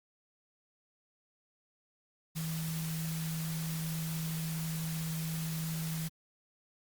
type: tone in noise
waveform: sine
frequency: 161.1 Hz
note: E3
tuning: 39 cents flat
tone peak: -34 dBFS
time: 2.35-6.09 s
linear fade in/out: 20 ms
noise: white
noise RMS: -43 dBFS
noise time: 2.35-6.09 s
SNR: +6 dB
effects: Opus 48 kbps